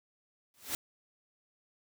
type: noise with exponential growth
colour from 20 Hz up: white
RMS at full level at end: -31 dBFS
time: 0.54-0.75 s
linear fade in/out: 1 ms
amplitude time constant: 44 ms
effects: none